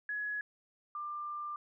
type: tone pair in turn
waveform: sine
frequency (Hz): 1684 / 1190.8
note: G#6 / D6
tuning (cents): +24 / +24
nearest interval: tritone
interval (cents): 600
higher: first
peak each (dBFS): -34 / -37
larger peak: first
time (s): 0.09-0.41 / 0.95-1.56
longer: second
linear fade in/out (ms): 2
effects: none